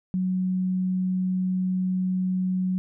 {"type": "tone", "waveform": "sine", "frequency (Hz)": 185, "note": "F#3", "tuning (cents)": 0, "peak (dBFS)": -22, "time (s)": [0.14, 2.78], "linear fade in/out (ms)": 0, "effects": []}